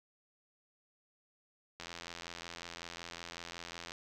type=click train; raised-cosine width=0.2 ms; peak=-26 dBFS; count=182; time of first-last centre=1.8-3.919 s; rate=85.4 Hz; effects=none